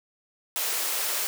white high-pass noise, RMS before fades -28 dBFS, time 0.56-1.27 s, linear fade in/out 0 ms, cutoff 380 Hz, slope 24 dB/octave, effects none

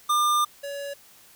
square tone pair in turn, 1200 / 564.7 Hz, D6 / C#5, +37 / +32 cents, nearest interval octave + minor second, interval 1305 cents, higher first, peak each -20 / -32 dBFS, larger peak first, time 0.09-0.45 / 0.63-0.94 s, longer first, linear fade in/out 10 ms, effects white hiss -53 dBFS RMS until 1.35 s

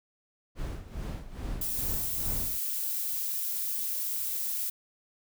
brown noise with tremolo, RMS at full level -34 dBFS, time 0.55-2.59 s, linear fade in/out 50 ms, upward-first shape sine, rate 2.4 Hz, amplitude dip 75%
violet noise, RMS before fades -32 dBFS, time 1.61-4.7 s, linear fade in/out 5 ms
effects none

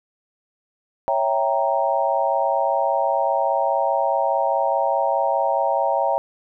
sine chord, C# diminished seventh, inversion none, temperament equal, 554.4 / 659.3 / 784 / 932.3 Hz, C#5 / E5 / G5 / Bb5, 0 / 0 / 0 / 0 cents, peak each -23 dBFS, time 1.08-6.18 s, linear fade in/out 0 ms, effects none

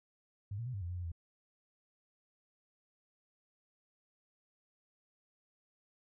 sine tone with pitch steps, 100.8 / 117 / 127 / 99.1 / 86.4 / 89.4 / 88.8 / 83.8 Hz, G2 / A#2 / B2 / G2 / F2 / F2 / F2 / E2, +49 / +7 / +49 / +19 / -18 / +41 / +29 / +29 cents, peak -37 dBFS, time 0.51-1.118 s, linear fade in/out 5 ms, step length 76 ms, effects none

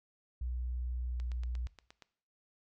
sine tone with pitch glide, 61.4 to 60.76 Hz, B1 to B1, -9 to -28 cents, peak -34 dBFS, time 0.41-1.67 s, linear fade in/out 5 ms, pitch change -19 cents, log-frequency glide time 1.08-1.21 s
click train, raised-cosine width 0.2 ms, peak -34 dBFS, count 8, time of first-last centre 1.2-2.023 s, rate 8.51 Hz
effects noise-tail reverb RT60 0.6 s tail -19 dB re dry

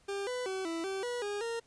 40% pulse tone with pitch steps, 398.2 / 498.8 / 380.1 / 330.6 / 386.5 / 486.1 / 409.6 / 462.9 Hz, G4 / B4 / F#4 / E4 / G4 / B4 / G#4 / A#4, +27 / +17 / +47 / +5 / -24 / -28 / -24 / -12 cents, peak -33 dBFS, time 0.08-1.6 s, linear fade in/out 10 ms, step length 190 ms, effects pink hiss -66 dBFS RMS until 1.66 s + resampled to 22050 Hz

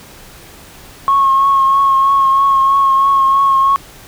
sine tone with vibrato, 1090 Hz, C#6, 29 cents flat, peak -7 dBFS, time 1.08-3.76 s, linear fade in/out 0 ms, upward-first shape triangle, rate 3.1 Hz, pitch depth 27 cents each way, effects tanh soft clip ceiling -3 dBFS + pink hiss -38 dBFS RMS until 4.07 s

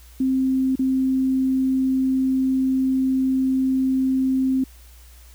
sine tone with dropouts, 262.6 Hz, C4, 6 cents sharp, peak -17 dBFS, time 0.2-4.64 s, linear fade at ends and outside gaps 5 ms, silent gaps 0.756-0.792 s, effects added 60 Hz sine -44 dBFS peak until 5.34 s + white hiss -52 dBFS RMS until 5.34 s

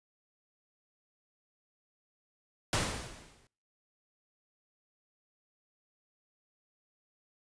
pink noise with exponential decay, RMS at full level -27 dBFS, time 2.73-3.47 s, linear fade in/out 1 ms, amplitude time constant 160 ms, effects noise-tail reverb RT60 0.5 s tail -25 dB re dry + resampled to 22050 Hz

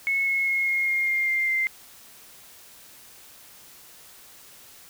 sine tone with pitch steps, 2192 / 2177 / 2162 / 2147 / 2132 / 2117 / 2103 / 2088 Hz, C#7 / C#7 / C#7 / C7 / C7 / C7 / C7 / C7, -20 / -32 / -44 / +44 / +32 / +20 / +8 / -4 cents, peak -21 dBFS, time 0.07-1.67 s, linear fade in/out 0 ms, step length 200 ms, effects white hiss -49 dBFS RMS until 4.89 s

